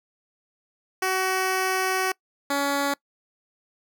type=tone pair in turn; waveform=10% pulse; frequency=376.1 / 281.8 Hz; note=F#4 / C#4; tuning=+28 / +29 cents; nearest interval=perfect fourth; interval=499 cents; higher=first; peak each=-14 dBFS; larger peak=neither; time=1.02-2.12 / 2.5-2.94 s; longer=first; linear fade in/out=5 ms; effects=noise-tail reverb RT60 0.1 s tail -24 dB re dry